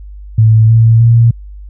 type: tone with pitch steps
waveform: sine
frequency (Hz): 110.6 / 113.38 / 116.23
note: A2 / A#2 / A#2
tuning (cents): +9 / -48 / -5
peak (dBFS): -3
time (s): 0.38-1.31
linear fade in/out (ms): 5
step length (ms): 310
effects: added 50 Hz sine -27 dBFS peak until 1.69 s